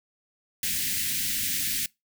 white band-stop noise, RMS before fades -28 dBFS, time 0.63-1.86 s, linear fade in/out 2 ms, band 300 to 1700 Hz, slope 48 dB/octave, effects noise-tail reverb RT60 0.2 s tail -24 dB re dry

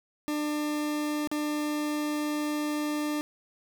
40% pulse tone with dropouts, 298.8 Hz, D4, 30 cents sharp, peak -27 dBFS, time 0.28-3.21 s, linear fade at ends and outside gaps 0 ms, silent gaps 1.274-1.315 s, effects none

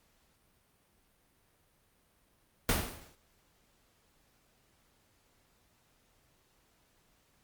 pink noise with exponential decay, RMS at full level -25 dBFS, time 2.69-3.15 s, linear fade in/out 0 ms, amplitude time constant 100 ms, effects pink hiss -70 dBFS RMS until 7.43 s + Opus 48 kbps

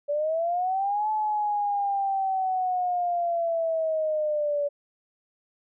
sine linear two-way sweep, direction up then down, 572 to 864 to 572 Hz, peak -23 dBFS, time 0.08-4.69 s, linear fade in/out 20 ms, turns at 1.1 s, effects none

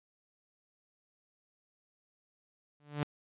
sawtooth tone with exponential growth, 146.83 Hz, D3, in tune, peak -24 dBFS, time 2.8-3.03 s, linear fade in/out 0 ms, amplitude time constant 49 ms, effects resampled to 8000 Hz

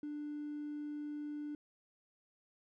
triangle tone with hard clipping, 295.9 Hz, D4, 13 cents sharp, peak -40 dBFS, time 0.03-1.55 s, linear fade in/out 2 ms, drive 4 dB, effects none

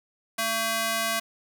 square tone with high-pass filter, 225 Hz, A3, 39 cents sharp, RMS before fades -27 dBFS, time 0.38-1.2 s, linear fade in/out 10 ms, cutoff 910 Hz, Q 0.63, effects none

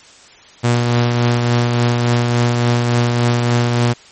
sawtooth tone with tremolo, 120 Hz, B2, 49 cents flat, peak -7 dBFS, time 0.63-3.94 s, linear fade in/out 20 ms, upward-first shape triangle, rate 3.5 Hz, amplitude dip 35%, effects white hiss -43 dBFS RMS until 4.11 s + MP3 32 kbps

